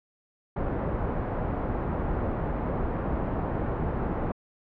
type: low-pass noise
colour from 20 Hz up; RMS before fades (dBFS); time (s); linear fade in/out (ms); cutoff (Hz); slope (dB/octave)
pink; -29; 0.56-4.32; 5; 1000; 12
effects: low-pass 2000 Hz 12 dB/octave